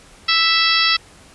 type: harmonic tone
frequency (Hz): 659.3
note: E5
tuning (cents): 0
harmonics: 2 / 3 / 4 / 5 / 6 / 7 / 8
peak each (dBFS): -21 / -21 / -21 / -21 / -21 / -21 / -21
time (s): 0.28-0.97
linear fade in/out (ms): 10
effects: pink hiss -46 dBFS RMS until 1.34 s + resampled to 24000 Hz